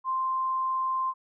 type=tone; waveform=sine; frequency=1046 Hz; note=C6; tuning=1 cent flat; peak=-25 dBFS; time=0.04-1.14 s; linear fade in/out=50 ms; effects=none